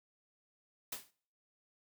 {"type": "noise with exponential decay", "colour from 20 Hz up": "white", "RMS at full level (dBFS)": -37, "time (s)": [0.92, 1.11], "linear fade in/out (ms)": 5, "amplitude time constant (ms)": 41, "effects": ["noise-tail reverb RT60 0.5 s tail -22 dB re dry", "high-pass 80 Hz 12 dB/octave"]}